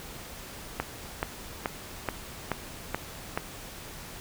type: click train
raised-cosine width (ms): 0.5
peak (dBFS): -12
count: 7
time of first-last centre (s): 0.8-3.375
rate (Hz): 2.33
effects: pink hiss -43 dBFS RMS until 4.2 s